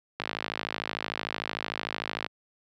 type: click train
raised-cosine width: 0.3 ms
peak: -13 dBFS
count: 111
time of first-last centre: 0.2-2.264 s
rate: 53.3 Hz
effects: high-pass 100 Hz 12 dB/octave